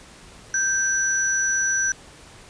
sine tone pair together, 1568 / 5910 Hz, G6 / F#8, 0 / -3 cents, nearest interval octave + major seventh, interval 2297 cents, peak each -22 dBFS, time 0.54-1.92 s, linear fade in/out 2 ms, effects pink hiss -46 dBFS RMS until 2.49 s + resampled to 22050 Hz

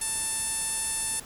5% pulse tone with low-pass filter, 887 Hz, A5, 14 cents sharp, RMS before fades -30 dBFS, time 0.01-1.2 s, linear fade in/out 5 ms, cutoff 10000 Hz, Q 9.4, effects pink hiss -46 dBFS RMS until 1.25 s

